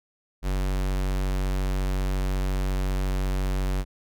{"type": "tone", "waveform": "square", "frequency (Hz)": 47.23, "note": "F#1", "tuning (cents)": 36, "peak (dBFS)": -24, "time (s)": [0.42, 3.85], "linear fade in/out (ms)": 50, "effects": []}